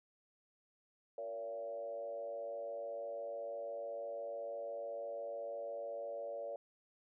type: tone with frequency modulation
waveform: sine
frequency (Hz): 570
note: C#5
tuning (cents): +48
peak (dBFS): -40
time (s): 1.18-6.56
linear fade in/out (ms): 2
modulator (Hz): 106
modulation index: 0.85
effects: none